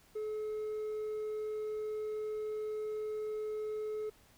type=tone with hard clipping; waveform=sine; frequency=428.7 Hz; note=A4; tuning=45 cents flat; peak=-36 dBFS; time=0.15-4.1 s; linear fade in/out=10 ms; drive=2 dB; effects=pink hiss -64 dBFS RMS until 4.37 s